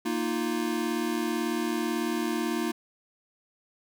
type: chord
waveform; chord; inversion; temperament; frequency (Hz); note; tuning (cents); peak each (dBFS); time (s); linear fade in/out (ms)
square; Bb suspended fourth; none; equal; 233.1 / 311.1 / 349.2; Bb3 / Eb4 / F4; 0 / 0 / 0; -32; 0.05-2.72; 10
effects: none